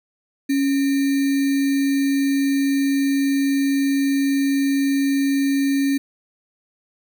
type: tone with sample-and-hold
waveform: sine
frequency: 276.2 Hz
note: C#4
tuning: 6 cents flat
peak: -16 dBFS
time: 0.49-5.98 s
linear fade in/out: 10 ms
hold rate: 2100 Hz
effects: none